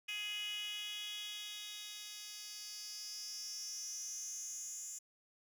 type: tone with high-pass filter sweep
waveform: 10% pulse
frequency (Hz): 418.1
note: G#4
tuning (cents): +12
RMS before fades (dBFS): -45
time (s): 0.08-4.99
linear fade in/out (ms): 10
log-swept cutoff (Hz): 2700 to 7200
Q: 7
effects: none